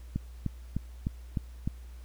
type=click train; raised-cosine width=5 ms; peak=-17 dBFS; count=6; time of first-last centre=0.16-1.675 s; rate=3.3 Hz; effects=added 60 Hz sine -43 dBFS peak until 2.04 s + pink hiss -61 dBFS RMS until 2.04 s